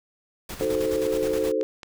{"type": "noise with tremolo", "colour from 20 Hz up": "pink", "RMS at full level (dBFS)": -35, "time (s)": [0.49, 1.52], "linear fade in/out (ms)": 5, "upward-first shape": "square", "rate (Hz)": 9.5, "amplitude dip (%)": 50}
{"type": "chord", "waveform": "sine", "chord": "D# diminished seventh", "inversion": "none", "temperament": "equal", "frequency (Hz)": [311.1, 370, 440, 523.3], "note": ["D#4", "F#4", "A4", "C5"], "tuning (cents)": [0, 0, 0, 0], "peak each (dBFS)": [-30, -31, -25, -26], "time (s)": [0.61, 1.63], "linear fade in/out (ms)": 0}
{"type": "clicks", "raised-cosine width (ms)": 0.2, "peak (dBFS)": -22, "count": 3, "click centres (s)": [1.024, 1.612, 1.832]}
{"effects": []}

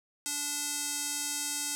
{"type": "tone with band-pass filter", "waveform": "square", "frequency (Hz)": 290.3, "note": "D4", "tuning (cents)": -20, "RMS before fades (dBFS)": -34, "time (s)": [0.26, 1.75], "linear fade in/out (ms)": 0, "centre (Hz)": 8100, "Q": 2, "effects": []}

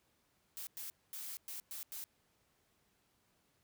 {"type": "noise bursts at uneven times", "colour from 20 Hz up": "blue", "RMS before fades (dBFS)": -45, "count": 6, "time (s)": [[0.57, 0.67], [0.77, 0.9], [1.13, 1.37], [1.48, 1.6], [1.71, 1.83], [1.92, 2.04]], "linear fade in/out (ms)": 0, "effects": ["pink hiss -75 dBFS RMS until 3.63 s", "high-pass 60 Hz 12 dB/octave"]}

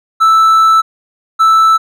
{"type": "tone pair in turn", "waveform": "triangle", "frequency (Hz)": [1318, 1318], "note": ["E6", "E6"], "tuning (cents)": [-1, -1], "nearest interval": "unison", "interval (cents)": 0, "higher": "neither", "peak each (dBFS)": -3, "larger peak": "neither", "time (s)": [[0.2, 0.82], [1.39, 1.78]], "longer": "first", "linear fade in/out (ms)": 20, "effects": []}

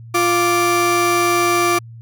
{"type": "tone pair together", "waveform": "30% pulse", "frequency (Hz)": [349.2, 1174.6], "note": ["F4", "D6"], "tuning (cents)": [0, 0], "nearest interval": "octave + major sixth", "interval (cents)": 2100, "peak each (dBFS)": -14, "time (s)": [0.14, 1.79], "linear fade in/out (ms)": 10, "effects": ["added 115 Hz sine -34 dBFS peak until 2.01 s"]}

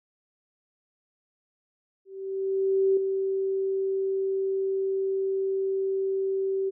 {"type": "tone with ADSR envelope", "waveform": "sine", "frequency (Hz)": 386.2, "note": "G4", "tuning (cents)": -26, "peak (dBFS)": -18, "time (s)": [2.05, 6.71], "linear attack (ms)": 920, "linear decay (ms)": 4, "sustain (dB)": -6, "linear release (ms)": 27, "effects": []}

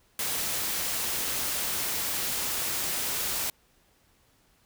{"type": "noise", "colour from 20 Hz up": "white", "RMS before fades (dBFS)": -30, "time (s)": [0.19, 3.5], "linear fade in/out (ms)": 2, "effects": ["pink hiss -65 dBFS RMS until 4.65 s"]}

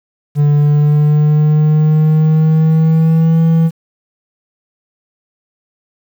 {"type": "tone with pitch glide", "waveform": "triangle", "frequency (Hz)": [146.5, 163.49], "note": ["D3", "E3"], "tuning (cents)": [-4, -14], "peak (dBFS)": -5, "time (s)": [0.35, 3.71], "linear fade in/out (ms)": 50, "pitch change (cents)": 190, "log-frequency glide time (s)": [0.55, 3.41], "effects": ["7-bit"]}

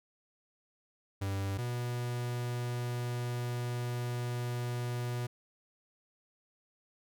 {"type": "tone pair in turn", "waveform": "45% pulse", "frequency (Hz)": [98, 121.63], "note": ["G2", "B2"], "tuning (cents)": [0, -26], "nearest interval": "major third", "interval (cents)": 374, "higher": "second", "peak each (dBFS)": [-32, -33], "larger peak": "first", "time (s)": [[1.21, 1.58], [1.58, 5.27]], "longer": "second", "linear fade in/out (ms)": 10, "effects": []}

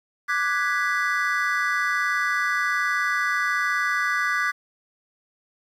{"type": "chord", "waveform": "triangle", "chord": "G# half-diminished seventh", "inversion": "second", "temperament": "equal", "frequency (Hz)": [1174.7, 1480, 1661.2, 1975.5], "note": ["D6", "F#6", "G#6", "B6"], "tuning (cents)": [0, 0, 0, 0], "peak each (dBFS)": -25, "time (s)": [0.28, 4.52], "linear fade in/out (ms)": 20, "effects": ["9-bit"]}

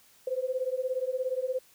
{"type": "beating tone pair", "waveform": "sine", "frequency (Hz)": [506, 523], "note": ["B4", "C5"], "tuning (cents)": [42, -1], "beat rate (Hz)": 17, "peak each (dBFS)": -31, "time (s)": [0.27, 1.59], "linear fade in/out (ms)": 5, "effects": ["white hiss -60 dBFS RMS until 1.74 s"]}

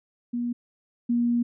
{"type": "tone pair in turn", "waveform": "sine", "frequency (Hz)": [240.2, 238.3], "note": ["B3", "A#3"], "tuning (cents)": [-48, 38], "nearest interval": "unison", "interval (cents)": 14, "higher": "first", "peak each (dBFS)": [-25, -20], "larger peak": "second", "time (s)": [[0.33, 0.53], [1.09, 1.43]], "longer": "second", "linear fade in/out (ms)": 10, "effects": []}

